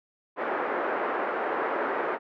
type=band-pass noise; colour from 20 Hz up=pink; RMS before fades=-29 dBFS; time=0.36-2.19 s; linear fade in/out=50 ms; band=350 to 1700 Hz; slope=24 dB/octave; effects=none